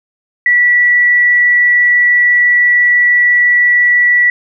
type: tone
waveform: sine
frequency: 1951 Hz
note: B6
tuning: 22 cents flat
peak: -6 dBFS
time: 0.46-4.3 s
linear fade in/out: 2 ms
effects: none